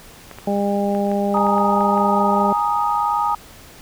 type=clicks; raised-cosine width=0.5 ms; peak=-20 dBFS; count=9; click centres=0.313 / 0.386 / 0.95 / 1.116 / 1.372 / 1.468 / 1.581 / 1.808 / 1.977 s
type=harmonic tone; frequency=201.4 Hz; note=G3; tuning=47 cents sharp; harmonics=1 / 2 / 3 / 4; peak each=-20 / -24 / -23 / -25 dBFS; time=0.47-2.53 s; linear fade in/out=5 ms
type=chord; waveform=sine; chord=Ab suspended second; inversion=none; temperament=equal; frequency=830.6 / 932.3 / 1244.5 Hz; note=Ab5 / Bb5 / Eb6; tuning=0 / 0 / 0 cents; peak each=-21 dBFS; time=1.34-3.35 s; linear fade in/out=5 ms
effects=pink hiss -43 dBFS RMS until 3.81 s